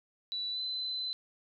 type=tone with pitch glide; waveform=sine; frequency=3951 to 4034 Hz; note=B7 to B7; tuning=0 to +36 cents; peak=-33 dBFS; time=0.32-1.13 s; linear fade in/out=0 ms; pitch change=+36 cents; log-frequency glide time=0.51-0.6 s; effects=none